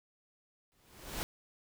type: noise with exponential growth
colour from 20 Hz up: pink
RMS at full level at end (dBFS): -35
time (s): 0.72-1.23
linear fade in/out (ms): 0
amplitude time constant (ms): 110
effects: none